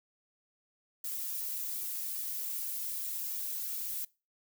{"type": "noise with flanger", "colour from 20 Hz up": "violet", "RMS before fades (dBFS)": -37, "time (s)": [1.04, 4.05], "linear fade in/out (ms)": 5, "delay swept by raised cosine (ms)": [1.9, 2.61], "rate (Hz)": 2.6, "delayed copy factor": -0.8, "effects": ["noise-tail reverb RT60 0.3 s tail -23 dB re dry"]}